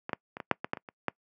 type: clicks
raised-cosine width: 0.5 ms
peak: -19 / -13 / -23 / -21 / -6 / -17 / -13 / -24 / -28 / -12 dBFS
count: 10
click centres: 0.094 / 0.132 / 0.369 / 0.402 / 0.513 / 0.645 / 0.734 / 0.772 / 0.888 / 1.083 s
effects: noise-tail reverb RT60 0.1 s tail -25 dB re dry + high-pass 150 Hz 12 dB/octave